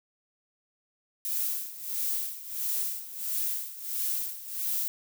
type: noise with tremolo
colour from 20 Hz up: violet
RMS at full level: -29 dBFS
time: 1.25-4.88 s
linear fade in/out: 0 ms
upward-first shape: sine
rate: 1.5 Hz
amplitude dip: 80%
effects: none